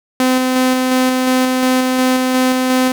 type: tone with tremolo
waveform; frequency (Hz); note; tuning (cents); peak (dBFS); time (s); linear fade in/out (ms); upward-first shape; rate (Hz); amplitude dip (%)
sawtooth; 256.5; C4; -34; -7; 0.2-2.92; 2; square; 2.8; 25
effects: none